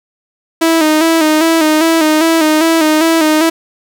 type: tone with vibrato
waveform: sawtooth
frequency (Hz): 318.2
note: D#4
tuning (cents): +39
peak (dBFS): -4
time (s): 0.61-3.5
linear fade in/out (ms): 10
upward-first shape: square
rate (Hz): 2.5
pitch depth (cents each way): 51
effects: none